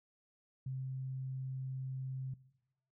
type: tone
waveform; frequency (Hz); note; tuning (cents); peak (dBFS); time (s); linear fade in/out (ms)
sine; 131.5; C3; +9; -37; 0.66-2.34; 5
effects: noise-tail reverb RT60 0.9 s tail -20 dB re dry